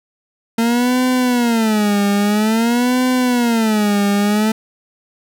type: tone with vibrato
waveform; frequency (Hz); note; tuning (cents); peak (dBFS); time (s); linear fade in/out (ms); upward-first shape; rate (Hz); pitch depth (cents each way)
40% pulse; 226.5; A#3; -50; -12; 0.58-4.52; 5; sine; 0.5; 200
effects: none